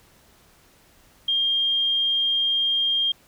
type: tone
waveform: sine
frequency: 3211 Hz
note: G7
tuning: 41 cents sharp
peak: -19 dBFS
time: 1.28-3.12 s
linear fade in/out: 5 ms
effects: pink hiss -56 dBFS RMS until 3.27 s